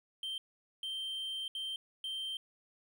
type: tone bursts at uneven times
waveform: triangle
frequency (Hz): 3136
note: G7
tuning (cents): 0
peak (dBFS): -35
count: 4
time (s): 0.23-0.38 / 0.83-1.48 / 1.55-1.76 / 2.04-2.37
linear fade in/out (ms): 2
effects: none